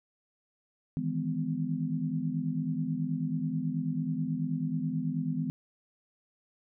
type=chord; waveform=sine; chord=E major seventh; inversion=third; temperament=equal with one note detuned; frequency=155.56 / 164.81 / 207.7 / 252 Hz; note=D#3 / E3 / G#3 / B3; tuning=0 / 0 / 0 / +35 cents; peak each=-35 / -33 / -38 / -33 dBFS; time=0.97-5.5 s; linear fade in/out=0 ms; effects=none